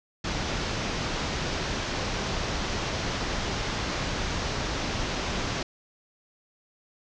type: low-pass noise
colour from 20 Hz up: pink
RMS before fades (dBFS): -30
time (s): 0.24-5.63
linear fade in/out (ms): 5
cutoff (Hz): 6400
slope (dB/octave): 48
effects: none